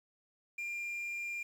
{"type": "tone with quantisation", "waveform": "triangle", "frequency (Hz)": 2394, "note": "D7", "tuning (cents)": 33, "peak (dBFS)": -35, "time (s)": [0.58, 1.43], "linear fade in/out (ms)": 5, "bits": 10, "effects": []}